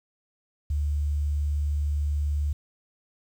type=tone; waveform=sine; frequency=73.42 Hz; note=D2; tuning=in tune; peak=-23 dBFS; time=0.7-2.53 s; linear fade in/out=5 ms; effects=9-bit